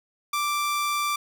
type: tone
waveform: sawtooth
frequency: 1174.7 Hz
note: D6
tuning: in tune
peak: -20 dBFS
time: 0.33-1.16 s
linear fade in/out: 5 ms
effects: none